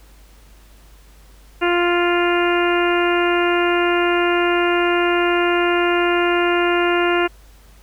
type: harmonic tone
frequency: 349.2 Hz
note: F4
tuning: in tune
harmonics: 1 / 2 / 3 / 4 / 5 / 6 / 7 / 8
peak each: -17 / -23 / -25 / -23 / -27 / -29 / -28 / -27 dBFS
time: 1.61-7.28 s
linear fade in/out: 20 ms
effects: added 50 Hz sine -44 dBFS peak until 7.82 s + pink hiss -52 dBFS RMS until 7.82 s